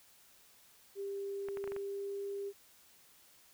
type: tone with pitch glide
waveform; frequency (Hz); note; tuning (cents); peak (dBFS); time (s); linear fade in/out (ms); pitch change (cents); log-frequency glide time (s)
sine; 397 to 399.3; G4 to G4; +22 to +32; -37; 0.95-2.53; 50; +10; 1.73-2.26
type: clicks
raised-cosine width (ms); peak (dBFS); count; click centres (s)
0.5; -31; 6; 1.486 / 1.572 / 1.641 / 1.676 / 1.72 / 1.764
effects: white hiss -63 dBFS RMS until 3.53 s